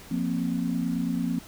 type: chord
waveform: sine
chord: F suspended fourth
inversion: none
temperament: just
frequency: 174.61 / 232.8 / 261.9 Hz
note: F3 / Bb3 / C4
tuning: 0 / -2 / +2 cents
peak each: -29 dBFS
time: 0.11-1.39 s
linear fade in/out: 5 ms
effects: pink hiss -47 dBFS RMS until 1.47 s